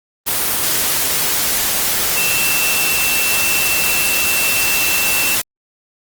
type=tone in noise; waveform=sine; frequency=2683 Hz; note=E7; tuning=30 cents sharp; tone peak=-18 dBFS; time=2.16-5.36 s; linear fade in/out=20 ms; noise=white; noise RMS=-17 dBFS; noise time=0.26-5.42 s; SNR=-4 dB; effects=Opus 24 kbps